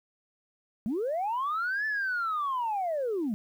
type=linear two-way sweep; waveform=sine; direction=up then down; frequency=196 to 1760 to 196 Hz; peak=-26 dBFS; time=0.86-3.34 s; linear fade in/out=0 ms; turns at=1.86 s; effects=tanh soft clip ceiling -24 dBFS + 10-bit